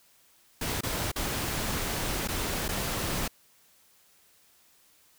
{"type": "noise with dropouts", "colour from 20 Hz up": "pink", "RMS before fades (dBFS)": -31, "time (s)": [0.61, 3.28], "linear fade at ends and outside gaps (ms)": 5, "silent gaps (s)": [[0.809, 0.833], [1.117, 1.159], [2.276, 2.285], [2.682, 2.688]], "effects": ["white hiss -62 dBFS RMS until 5.18 s"]}